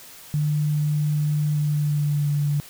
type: tone with pitch glide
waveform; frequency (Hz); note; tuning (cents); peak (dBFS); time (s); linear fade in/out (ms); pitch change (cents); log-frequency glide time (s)
sine; 149.6 to 145.59; D3 to D3; +32 to -15; -19; 0.34-2.6; 0; -47; 1.54-2.31
effects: white hiss -44 dBFS RMS until 2.69 s